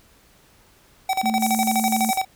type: tone with tremolo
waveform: square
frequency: 763 Hz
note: G5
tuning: 47 cents flat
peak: -19 dBFS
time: 1.09-2.25 s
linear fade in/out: 5 ms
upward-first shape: square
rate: 12 Hz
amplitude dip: 80%
type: tone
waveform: sine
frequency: 221 Hz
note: A3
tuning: 8 cents sharp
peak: -22 dBFS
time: 1.23-2.11 s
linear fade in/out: 10 ms
type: band-pass noise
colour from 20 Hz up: pink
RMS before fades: -30 dBFS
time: 1.38-2.19 s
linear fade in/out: 50 ms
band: 6100 to 16000 Hz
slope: 48 dB/octave
effects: pink hiss -55 dBFS RMS until 2.35 s